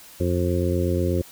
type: harmonic tone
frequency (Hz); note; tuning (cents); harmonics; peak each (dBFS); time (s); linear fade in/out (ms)
88.2; F2; +18; 1 / 2 / 3 / 4 / 5 / 6; -23 / -28 / -29 / -26 / -31 / -29; 0.2-1.22; 5
effects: white hiss -46 dBFS RMS until 1.31 s